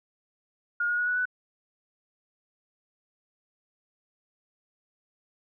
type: tone with pitch steps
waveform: sine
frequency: 1426 / 1441.7 / 1457.6 / 1473.7 / 1490 Hz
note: F6 / F#6 / F#6 / F#6 / F#6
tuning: +36 / -45 / -26 / -7 / +12 cents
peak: -24 dBFS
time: 0.8-1.255 s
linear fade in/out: 5 ms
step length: 91 ms
effects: none